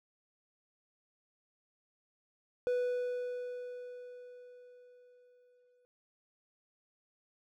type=tone with exponential decay; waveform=triangle; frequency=493.9 Hz; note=B4; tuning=in tune; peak=-26 dBFS; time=2.67-5.85 s; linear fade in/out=0 ms; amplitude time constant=690 ms; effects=none